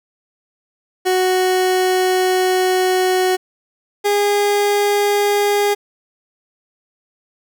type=tone pair in turn; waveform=30% pulse; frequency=370 / 409.1 Hz; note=F#4 / G#4; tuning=0 / -26 cents; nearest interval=major second; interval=174 cents; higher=second; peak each=-11 dBFS; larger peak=neither; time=1.05-3.37 / 4.04-5.75 s; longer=first; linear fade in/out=20 ms; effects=none